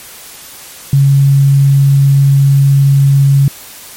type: tone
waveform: sine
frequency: 138.59 Hz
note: C#3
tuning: in tune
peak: -4 dBFS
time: 0.93-3.48 s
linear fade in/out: 2 ms
effects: white hiss -32 dBFS RMS until 3.96 s + MP3 64 kbps